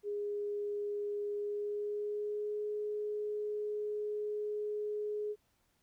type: tone with pitch glide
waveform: sine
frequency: 411.6 to 419.8 Hz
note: G#4 to G#4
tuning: -16 to +19 cents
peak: -34 dBFS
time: 0.03-5.36 s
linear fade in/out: 50 ms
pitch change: +35 cents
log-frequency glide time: 1.34-2.63 s
effects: pink hiss -75 dBFS RMS until 5.82 s